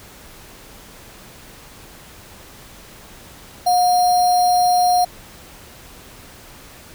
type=tone with sample-and-hold; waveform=sine; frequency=720 Hz; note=F#5; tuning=47 cents flat; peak=-12 dBFS; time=3.66-5.05 s; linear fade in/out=10 ms; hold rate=4900 Hz; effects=pink hiss -42 dBFS RMS until 6.94 s